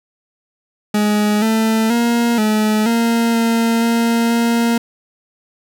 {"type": "tone with pitch steps", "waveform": "40% pulse", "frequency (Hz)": [209.5, 221.8, 235.5, 214.5, 231.5, 229.5, 231.7, 233.1], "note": ["G#3", "A3", "A#3", "A3", "A#3", "A#3", "A#3", "A#3"], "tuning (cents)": [15, 14, 18, -44, -12, -27, -10, 0], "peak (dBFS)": -12, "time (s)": [0.94, 4.78], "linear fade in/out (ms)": 5, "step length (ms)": 480, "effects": []}